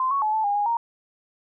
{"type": "tone with pitch steps", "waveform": "sine", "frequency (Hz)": [1037, 1110, 857, 874, 813, 823, 932], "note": ["C6", "C#6", "A5", "A5", "G#5", "G#5", "A#5"], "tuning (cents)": [-16, 2, -46, -12, -37, -16, -1], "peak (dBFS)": -20, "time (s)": [0, 0.77], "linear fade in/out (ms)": 2, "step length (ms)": 110, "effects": []}